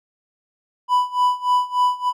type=tone with tremolo; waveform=triangle; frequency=992 Hz; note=B5; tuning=7 cents sharp; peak=-11 dBFS; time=0.88-2.13 s; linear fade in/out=50 ms; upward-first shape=sine; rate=3.4 Hz; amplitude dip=90%; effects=none